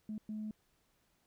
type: tone bursts at uneven times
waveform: sine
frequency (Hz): 214.6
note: A3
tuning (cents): -43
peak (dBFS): -37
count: 2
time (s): 0.09-0.18 / 0.29-0.51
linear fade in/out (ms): 2
effects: tanh soft clip ceiling -34 dBFS + pink hiss -75 dBFS RMS until 1.26 s